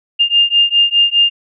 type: beating tone pair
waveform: sine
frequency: 2808 / 2812.9 Hz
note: F7 / F7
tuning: +9 / +12 cents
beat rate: 4.9 Hz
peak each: -12 dBFS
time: 0.19-1.3 s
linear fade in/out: 20 ms
effects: none